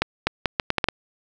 accelerating click train, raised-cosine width 0.3 ms, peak -3 dBFS, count 8, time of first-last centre 0.02-0.887 s, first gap 250 ms, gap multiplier 0.75, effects none

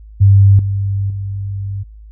sine tone with level steps, 98.9 Hz, G2, 16 cents sharp, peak -4 / -14 / -19 dBFS, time 0.2-1.84 s, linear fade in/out 20 ms, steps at 0.59 / 1.1 s, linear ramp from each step 2 ms, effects added 53 Hz sine -34 dBFS peak until 2.11 s

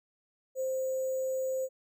sine tone with sample-and-hold, 523.3 Hz, C5, in tune, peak -29 dBFS, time 0.55-1.69 s, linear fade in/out 50 ms, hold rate 7350 Hz, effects none

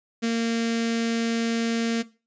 sawtooth tone with notch filter, 230 Hz, A#3, 23 cents flat, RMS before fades -24 dBFS, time 0.22-2.03 s, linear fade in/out 20 ms, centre 890 Hz, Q 0.94, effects noise-tail reverb RT60 0.3 s tail -17 dB re dry + resampled to 16000 Hz

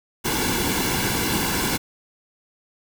pink noise with comb filter, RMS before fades -23 dBFS, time 0.24-1.78 s, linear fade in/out 20 ms, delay 1.6 ms, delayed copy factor -0.65, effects none

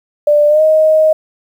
sine tone with pitch glide, 591 to 626.1 Hz, D5 to D#5, +11 to +11 cents, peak -6 dBFS, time 0.27-1.13 s, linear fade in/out 5 ms, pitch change +100 cents, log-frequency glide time 0.48-0.62 s, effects 7-bit

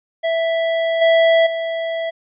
square tone with level steps, 659.3 Hz, E5, in tune, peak -17 / -11 / -21 dBFS, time 0.23-2.11 s, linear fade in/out 20 ms, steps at 1.01 / 1.46 s, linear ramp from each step 10 ms, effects resampled to 8000 Hz

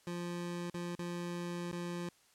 25% pulse tone with dropouts, 174.2 Hz, F3, 4 cents flat, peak -34 dBFS, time 0.07-2.09 s, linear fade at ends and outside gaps 2 ms, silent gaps 0.7-0.742 / 0.953-0.99 / 1.715-1.728 s, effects white hiss -67 dBFS RMS until 2.34 s + low-pass 10000 Hz 12 dB/octave

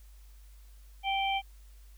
harmonic tone, 782 Hz, G5, 4 cents flat, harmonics 1 / 3 / 4, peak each -29 / -34 / -35 dBFS, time 1.03-1.42 s, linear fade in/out 50 ms, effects added 50 Hz sine -50 dBFS peak until 1.97 s + white hiss -65 dBFS RMS until 1.97 s

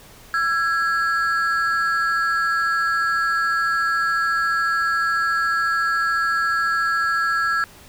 triangle ring-modulated tone, 1500 Hz, F#6, 23 cents sharp, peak -13 dBFS, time 0.34-7.64 s, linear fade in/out 0 ms, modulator 157 Hz, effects pink hiss -46 dBFS RMS until 7.88 s

